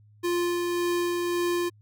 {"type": "tone with tremolo", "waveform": "square", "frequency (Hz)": 349.2, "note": "F4", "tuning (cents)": 0, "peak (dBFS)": -24, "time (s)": [0.23, 1.7], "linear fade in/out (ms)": 20, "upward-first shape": "sine", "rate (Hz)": 1.8, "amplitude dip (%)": 25, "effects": ["added 105 Hz sine -53 dBFS peak until 1.81 s"]}